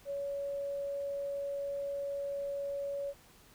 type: tone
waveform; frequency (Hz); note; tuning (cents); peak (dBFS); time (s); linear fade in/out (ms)
sine; 562; C#5; +24; -34; 0.05-3.14; 50
effects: pink hiss -60 dBFS RMS until 3.54 s